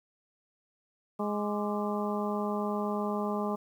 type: harmonic tone with a mistuned harmonic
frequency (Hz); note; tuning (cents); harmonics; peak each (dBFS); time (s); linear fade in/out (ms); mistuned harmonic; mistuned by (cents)
207.7; G#3; 0; 1 / 2 / 3 / 4 / 5 / 6; -32 / -35 / -37 / -38 / -39 / -40; 1.19-3.56; 10; 6; -93
effects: 10-bit